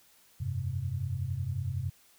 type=chord; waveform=sine; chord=F suspended second; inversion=none; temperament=just; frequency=87.31 / 98.22 / 130.96 Hz; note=F2 / G2 / C3; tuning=0 / +4 / +2 cents; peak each=-37 / -34 / -34 dBFS; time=0.4-1.9 s; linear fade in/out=10 ms; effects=white hiss -62 dBFS RMS until 2.18 s